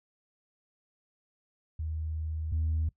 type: tone pair in turn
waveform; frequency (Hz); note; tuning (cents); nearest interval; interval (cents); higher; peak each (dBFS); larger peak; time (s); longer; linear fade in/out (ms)
sine; 78.8 / 79.24; D#2 / D#2; +23 / +32; unison; 9; second; -31 / -25; second; 1.79-2.52 / 2.52-2.89; first; 5
effects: noise-tail reverb RT60 0.1 s tail -21 dB re dry + tanh soft clip ceiling -23 dBFS